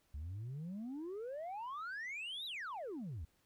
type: exponential two-way sweep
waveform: sine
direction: up then down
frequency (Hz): 68.5 to 3976 to 68.5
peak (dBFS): -39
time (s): 0.14-3.25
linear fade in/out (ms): 5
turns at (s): 2.46
effects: tanh soft clip ceiling -40 dBFS + pink hiss -75 dBFS RMS until 3.45 s